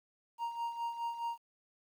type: tone with tremolo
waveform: triangle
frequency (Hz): 934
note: A#5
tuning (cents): +3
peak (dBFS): -31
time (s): 0.38-1.38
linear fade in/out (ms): 50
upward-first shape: sine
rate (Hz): 4.8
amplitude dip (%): 65
effects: 11-bit